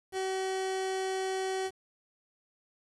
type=tone; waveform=30% pulse; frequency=379.6 Hz; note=F#4; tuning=44 cents sharp; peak=-28 dBFS; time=0.12-1.71 s; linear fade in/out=50 ms; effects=resampled to 24000 Hz + 9-bit